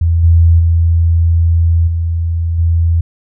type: tone with level steps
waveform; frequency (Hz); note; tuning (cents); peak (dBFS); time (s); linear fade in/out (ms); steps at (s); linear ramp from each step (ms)
sine; 83.5; E2; +23; -8 / -4 / -7 / -12 / -8; 0.01-3.01; 5; 0.23 / 0.59 / 1.87 / 2.58; 10
effects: none